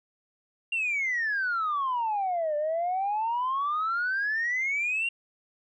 sine exponential two-way sweep, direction down then up, 2794 to 587 to 2794 Hz, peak -24 dBFS, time 0.72-5.09 s, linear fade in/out 5 ms, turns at 2.56 s, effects tanh soft clip ceiling -22 dBFS

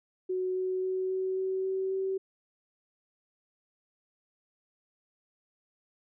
sine tone with pitch steps, 370 / 372.1 / 374.3 / 376.5 / 378.6 / 380.8 / 383 Hz, F#4 / F#4 / F#4 / F#4 / F#4 / F#4 / G4, 0 / +10 / +20 / +30 / +40 / +50 / -40 cents, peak -28 dBFS, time 0.29-2.18 s, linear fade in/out 10 ms, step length 270 ms, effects none

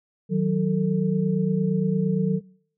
sine tone cluster, 157.8 / 186.5 / 445.9 Hz, D#3 / F#3 / A4, +25 / +14 / +23 cents, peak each -25 / -21 / -28 dBFS, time 0.29-2.41 s, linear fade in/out 50 ms, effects noise-tail reverb RT60 0.6 s tail -23 dB re dry

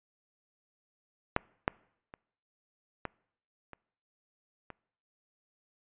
clicks, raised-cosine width 0.5 ms, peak -10 / -10 / -30 / -19 / -30 / -28 dBFS, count 6, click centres 1.364 / 1.679 / 2.139 / 3.053 / 3.733 / 4.703 s, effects noise-tail reverb RT60 0.7 s tail -25 dB re dry + resampled to 8000 Hz

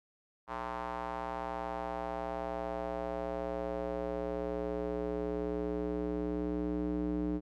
square tone with band-pass filter sweep, 60.5 Hz, B1, 35 cents flat, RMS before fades -36 dBFS, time 0.47-7.41 s, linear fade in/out 50 ms, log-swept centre 1000 to 300 Hz, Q 2.5, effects none

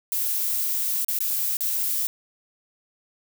violet noise with dropouts, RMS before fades -25 dBFS, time 0.12-2.07 s, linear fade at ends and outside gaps 0 ms, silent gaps 1.047-1.084 / 1.188-1.205 / 1.569-1.607 s, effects none

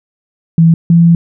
sine tone pair in turn, 164.81 / 168.86 Hz, E3 / E3, 0 / +42 cents, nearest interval unison, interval 42 cents, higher second, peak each -3 dBFS, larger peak neither, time 0.58-0.74 / 0.9-1.15 s, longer second, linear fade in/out 2 ms, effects none

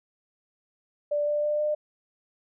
sine tone with pitch steps, 587.3 / 592.1 / 596.9 / 601.7 Hz, D5 / D5 / D5 / D5, 0 / +14 / +28 / +42 cents, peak -23 dBFS, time 1.11-1.75 s, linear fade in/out 10 ms, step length 160 ms, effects none

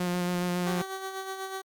sawtooth tone with vibrato, 177.8 Hz, F3, 31 cents sharp, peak -23 dBFS, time 0-0.82 s, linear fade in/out 5 ms, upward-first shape square, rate 7.2 Hz, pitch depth 11 cents each way
15% pulse tone with tremolo, 383 Hz, G4, 40 cents flat, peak -26 dBFS, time 0.66-1.62 s, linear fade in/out 10 ms, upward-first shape sine, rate 8.1 Hz, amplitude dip 50%
effects Opus 48 kbps

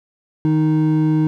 triangle tone pair together, 155.56 / 311.1 Hz, D#3 / D#4, 0 / 0 cents, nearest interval octave, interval 1200 cents, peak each -14 dBFS, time 0.45-1.27 s, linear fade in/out 0 ms, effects none

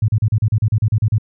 sine tone bursts, 108 Hz, A2, 32 cents flat, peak -11 dBFS, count 12, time 0.02-1.183 s, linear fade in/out 5 ms, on 63 ms, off 37 ms, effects none

